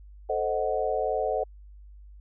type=chord; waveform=sine; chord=A diminished seventh; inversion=none; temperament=equal; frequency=440 / 523.3 / 622.3 / 740 Hz; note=A4 / C5 / Eb5 / Gb5; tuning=0 / 0 / 0 / 0 cents; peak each=-30 dBFS; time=0.29-1.44 s; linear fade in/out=10 ms; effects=added 50 Hz sine -45 dBFS peak until 2.2 s